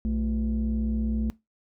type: tone pair together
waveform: sine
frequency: 61.74 / 220.3 Hz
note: B1 / A3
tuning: 0 / +2 cents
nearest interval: octave + minor seventh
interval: 2202 cents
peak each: -25 dBFS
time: 0.05-1.3 s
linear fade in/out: 0 ms
effects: noise-tail reverb RT60 0.2 s tail -22 dB re dry + tanh soft clip ceiling -20 dBFS